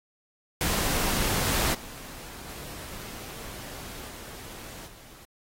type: noise with level steps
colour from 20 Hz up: pink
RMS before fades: -26 / -43 / -41 / -43 / -50 dBFS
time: 0.61-5.25 s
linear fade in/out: 0 ms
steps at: 1.73 / 2.47 / 4.07 / 4.86 s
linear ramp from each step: 20 ms
effects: AAC 48 kbps